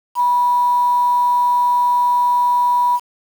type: tone with quantisation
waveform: sine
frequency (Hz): 975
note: B5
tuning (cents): -23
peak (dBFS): -12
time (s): 0.15-3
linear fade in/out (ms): 50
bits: 6
effects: none